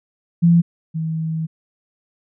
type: tone pair in turn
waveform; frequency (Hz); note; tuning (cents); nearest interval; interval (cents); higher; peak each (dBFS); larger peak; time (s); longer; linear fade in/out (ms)
sine; 170 / 160.46; F3 / E3; -46 / -46; minor second; 100; first; -9 / -20; first; 0.42-0.62 / 0.94-1.47; second; 20
effects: none